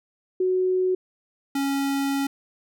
sine / square tone pair in turn, 370 / 276.6 Hz, F#4 / C#4, 0 / -4 cents, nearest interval perfect fourth, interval 504 cents, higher first, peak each -19 / -23 dBFS, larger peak first, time 0.4-0.95 / 1.55-2.27 s, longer second, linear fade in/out 5 ms, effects none

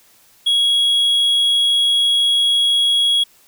triangle tone, 3322 Hz, G#7, in tune, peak -11 dBFS, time 0.46-3.24 s, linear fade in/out 10 ms, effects white hiss -52 dBFS RMS until 3.47 s

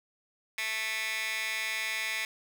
15% pulse tone with high-pass filter, 220 Hz, A3, in tune, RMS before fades -33 dBFS, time 0.58-2.25 s, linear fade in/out 2 ms, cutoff 2100 Hz, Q 2.3, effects none

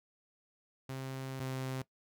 sawtooth tone pair in turn, 132.7 / 131.18 Hz, C3 / C3, +25 / +5 cents, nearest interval unison, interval 20 cents, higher first, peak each -35 / -32 dBFS, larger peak second, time 0.89-1.4 / 1.4-1.82 s, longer first, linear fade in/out 5 ms, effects noise-tail reverb RT60 0.1 s tail -19 dB re dry

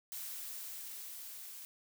blue noise with level ramp, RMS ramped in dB -43 to -49 dBFS, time 0.12-1.65 s, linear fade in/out 0 ms, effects none

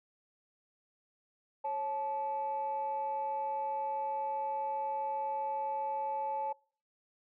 sine tone pair together, 548 / 867.6 Hz, C#5 / A5, -20 / -25 cents, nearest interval minor sixth, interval 795 cents, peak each -38 / -32 dBFS, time 1.64-6.53 s, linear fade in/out 10 ms, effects noise-tail reverb RT60 0.5 s tail -26 dB re dry + tanh soft clip ceiling -27 dBFS

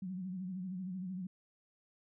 sine tone with vibrato, 185 Hz, F#3, in tune, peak -38 dBFS, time 0.02-1.27 s, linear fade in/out 5 ms, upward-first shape sine, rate 13 Hz, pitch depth 75 cents each way, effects none

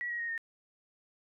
sine tone with pitch steps, 1932 / 1898.8 / 1866.2 / 1834.1 Hz, B6 / A#6 / A#6 / A#6, -39 / +31 / +1 / -29 cents, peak -33 dBFS, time 0.01-0.378 s, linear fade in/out 0 ms, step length 92 ms, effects none

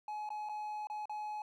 triangle tone with dropouts, 846 Hz, G#5, 32 cents sharp, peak -36 dBFS, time 0.08-1.42 s, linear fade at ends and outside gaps 2 ms, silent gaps 0.291-0.303 / 0.489-0.494 / 0.871-0.899 / 1.056-1.095 s, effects none

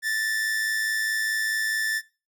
45% pulse tone pair together, 1760 / 1864.7 Hz, A6 / A#6, 0 / 0 cents, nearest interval minor second, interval 100 cents, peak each -24 / -34 dBFS, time 0.02-2.02 s, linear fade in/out 50 ms, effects noise-tail reverb RT60 0.3 s tail -19 dB re dry

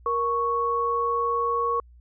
sine tone pair together, 469.7 / 1108.7 Hz, A#4 / C#6, +13 / 0 cents, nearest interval octave + minor third, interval 1487 cents, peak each -27 / -23 dBFS, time 0.06-1.8 s, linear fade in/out 2 ms, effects added 60 Hz sine -48 dBFS peak until 2 s

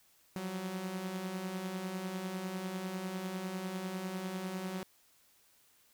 sawtooth beating tone pair, 178.1 / 188.1 Hz, F3 / F#3, +34 / +29 cents, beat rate 10 Hz, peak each -40 / -34 dBFS, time 0.36-4.83 s, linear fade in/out 0 ms, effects white hiss -67 dBFS RMS until 5.93 s

